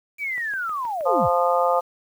sine linear sweep, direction down, 2354 to 35.77 Hz, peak -24 dBFS, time 0.18-1.3 s, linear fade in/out 50 ms
click train, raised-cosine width 0.5 ms, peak -27 dBFS, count 5, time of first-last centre 0.38-1.009 s, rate 6.36 Hz
harmonic tone, 174.61 Hz, F3, in tune, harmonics 3 / 4 / 5 / 6 / 7, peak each -21 / -23 / -24 / -29 / -24 dBFS, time 1.05-1.81 s, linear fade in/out 20 ms
effects 8-bit

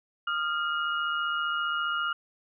sine tone cluster, 1232 / 1387 / 2887 Hz, D#6 / F6 / F#7, -17 / -12 / -43 cents, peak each -33 / -28 / -35 dBFS, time 0.27-2.13 s, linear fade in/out 5 ms, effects none

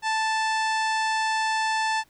harmonic tone with a mistuned harmonic, 880 Hz, A5, in tune, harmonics 1 / 2 / 3 / 4 / 5 / 6 / 7 / 8 / 9 / 10, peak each -24 / -28 / -34 / -38 / -38 / -38 / -44 / -45 / -47 / -46 dBFS, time 0.02-2.04 s, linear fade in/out 50 ms, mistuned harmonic 8, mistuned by +26 cents, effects pink hiss -62 dBFS RMS until 2.09 s

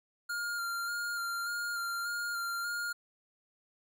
square tone with vibrato, 1402 Hz, F6, 6 cents sharp, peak -34 dBFS, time 0.29-2.93 s, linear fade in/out 10 ms, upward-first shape square, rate 1.7 Hz, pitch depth 18 cents each way, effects none

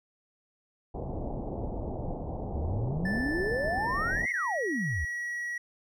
pink low-pass noise, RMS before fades -35 dBFS, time 0.94-4.26 s, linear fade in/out 10 ms, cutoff 840 Hz, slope 48 dB/octave
sine exponential two-way sweep, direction up then down, 65.41 to 2217 to 65.41 Hz, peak -29 dBFS, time 2.54-5.05 s, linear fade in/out 5 ms, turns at 4.3 s
triangle tone with pitch glide, 1760 to 1919.3 Hz, A6 to B6, 0 to -50 cents, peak -30 dBFS, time 3.05-5.58 s, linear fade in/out 5 ms, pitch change +150 cents, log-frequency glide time 3.77-4.25 s
effects none

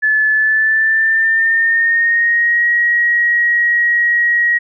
sine tone with pitch glide, 1730 to 1897.5 Hz, A6 to A#6, -30 to +30 cents, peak -10 dBFS, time 0.02-4.59 s, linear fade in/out 20 ms, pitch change +160 cents, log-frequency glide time 0.31-2.67 s, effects none

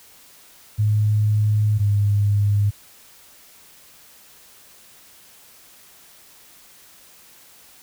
sine tone pair in turn, 105.9 / 102.25 Hz, G#2 / G#2, +34 / -26 cents, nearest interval minor second, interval 60 cents, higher first, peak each -15 dBFS, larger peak neither, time 0.78-1.79 / 1.79-2.71 s, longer first, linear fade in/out 20 ms, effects white hiss -49 dBFS RMS until 7.82 s

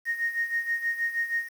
sine tone with tremolo, 1859 Hz, A#6, 5 cents flat, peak -22 dBFS, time 0.05-1.49 s, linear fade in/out 50 ms, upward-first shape sine, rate 6.3 Hz, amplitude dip 75%, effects tanh soft clip ceiling -18 dBFS + 8-bit

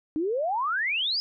sine exponential sweep, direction up, 295.1 to 5130 Hz, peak -24 dBFS, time 0.16-1.2 s, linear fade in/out 0 ms, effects none

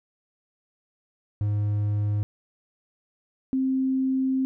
triangle / sine tone pair in turn, 103.83 / 263.3 Hz, G#2 / C4, 0 / +11 cents, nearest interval octave + major third, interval 1611 cents, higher second, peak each -20 / -21 dBFS, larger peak first, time 1.41-2.23 / 3.53-4.45 s, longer second, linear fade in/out 0 ms, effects none

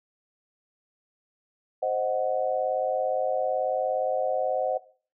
sine chord, C diminished, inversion none, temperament equal, 523.3 / 622.3 / 740 Hz, C5 / Eb5 / Gb5, 0 / 0 / 0 cents, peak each -28 dBFS, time 1.82-4.78 s, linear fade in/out 10 ms, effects noise-tail reverb RT60 0.4 s tail -17 dB re dry

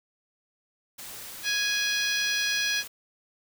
white noise, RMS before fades -41 dBFS, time 0.98-2.88 s, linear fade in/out 10 ms
harmonic tone, 830.6 Hz, G#5, in tune, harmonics 2 / 3 / 4 / 5 / 6 / 7, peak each -29 / -31 / -32 / -33 / -34 / -34 dBFS, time 1.43-2.84 s, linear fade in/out 50 ms
effects none

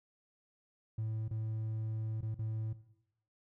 triangle tone with dropouts, 110 Hz, A2, in tune, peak -31 dBFS, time 0.98-2.73 s, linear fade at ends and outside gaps 5 ms, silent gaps 1.281-1.309 / 2.209-2.227 / 2.345-2.39 s, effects noise-tail reverb RT60 0.8 s tail -17 dB re dry + tanh soft clip ceiling -28 dBFS

